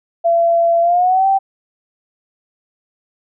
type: tone with pitch glide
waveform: sine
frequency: 677 to 777.7 Hz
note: E5 to G5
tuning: +46 to -14 cents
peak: -10 dBFS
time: 0.24-1.39 s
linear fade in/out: 20 ms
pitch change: +240 cents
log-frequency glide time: 0.81-1.27 s
effects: none